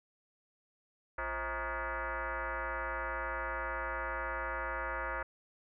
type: tone with frequency modulation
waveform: sine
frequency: 238.2 Hz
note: A#3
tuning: 38 cents sharp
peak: -34 dBFS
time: 1.18-5.23 s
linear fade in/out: 5 ms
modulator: 294 Hz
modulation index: 5.6
effects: none